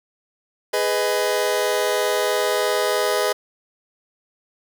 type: chord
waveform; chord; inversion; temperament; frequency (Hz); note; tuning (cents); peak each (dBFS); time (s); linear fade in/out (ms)
sawtooth; G# minor; none; just; 415.3 / 498.4 / 623; G#4 / B4 / D#5; 0 / +16 / +2; -19; 0.73-3.33; 10
effects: none